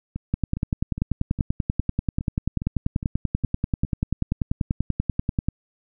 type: two click trains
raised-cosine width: 5 ms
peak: -17 / -9 dBFS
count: 10 / 54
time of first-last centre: 0.16-3.849 / 0.34-5.486 s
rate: 2.44 / 10.3 Hz
effects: none